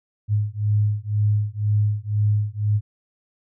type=beating tone pair; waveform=sine; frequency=103.83 / 105.83 Hz; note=G#2 / G#2; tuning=0 / +33 cents; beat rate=2 Hz; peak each=-21 dBFS; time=0.28-2.81 s; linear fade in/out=50 ms; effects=none